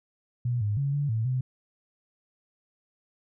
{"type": "tone with pitch steps", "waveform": "sine", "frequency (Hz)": [121.6, 103.8, 139.7, 143.8, 111.6, 128.4], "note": ["B2", "G#2", "C#3", "D3", "A2", "C3"], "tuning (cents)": [-26, 0, 14, -36, 25, -32], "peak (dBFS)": -24, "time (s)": [0.45, 1.41], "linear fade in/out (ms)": 5, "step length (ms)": 160, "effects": []}